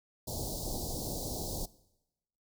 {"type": "band-stop noise", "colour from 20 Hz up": "pink", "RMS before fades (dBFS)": -37, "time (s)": [0.27, 1.66], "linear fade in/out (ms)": 10, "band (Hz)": [830, 4100], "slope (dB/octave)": 48, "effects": ["noise-tail reverb RT60 0.9 s tail -20 dB re dry"]}